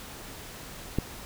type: click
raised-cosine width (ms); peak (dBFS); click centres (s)
3; -12; 0.986
effects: pink hiss -43 dBFS RMS until 1.25 s